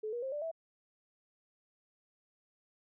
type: tone with pitch steps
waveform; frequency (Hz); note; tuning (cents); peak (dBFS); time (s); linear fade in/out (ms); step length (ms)
sine; 431.3 / 478.6 / 531 / 589.2 / 653.7; A4 / A#4 / C5 / D5 / E5; -35 / +46 / +25 / +6 / -15; -35; 0.03-0.515; 10; 97
effects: none